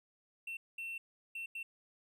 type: tone bursts at uneven times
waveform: triangle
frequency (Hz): 2700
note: E7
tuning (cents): +41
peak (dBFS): -38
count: 4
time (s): 0.47-0.57 / 0.78-0.98 / 1.35-1.46 / 1.55-1.63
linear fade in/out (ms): 5
effects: none